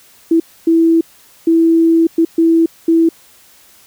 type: tone bursts at uneven times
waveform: sine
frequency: 329.4 Hz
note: E4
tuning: 1 cent flat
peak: -7 dBFS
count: 6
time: 0.31-0.4 / 0.67-1.01 / 1.47-2.07 / 2.18-2.25 / 2.38-2.66 / 2.88-3.09 s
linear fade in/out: 5 ms
effects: white hiss -46 dBFS RMS until 3.86 s